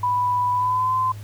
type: tone with pitch glide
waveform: sine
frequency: 987.8 to 1029.2 Hz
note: B5 to C6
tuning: 0 to -29 cents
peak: -18 dBFS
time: 0.03-1.12 s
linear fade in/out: 5 ms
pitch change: +71 cents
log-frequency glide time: 0.53-0.95 s
effects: added 104 Hz sine -33 dBFS peak until 1.23 s + pink hiss -48 dBFS RMS until 1.23 s